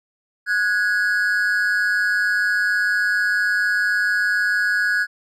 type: tone pair together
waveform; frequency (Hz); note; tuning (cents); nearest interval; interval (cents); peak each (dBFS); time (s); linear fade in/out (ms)
triangle; 1465.5 / 1661.2; F#6 / G#6; -17 / 0; major second; 217; -18; 0.46-5.07; 50
effects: none